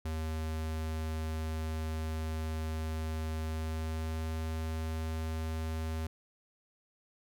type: tone with pitch glide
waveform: square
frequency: 79.3 to 79.99 Hz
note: D#2 to D#2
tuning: +33 to +48 cents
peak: -34 dBFS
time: 0.05-6.07 s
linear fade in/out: 5 ms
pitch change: +15 cents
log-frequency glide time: 3.46-4.32 s
effects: none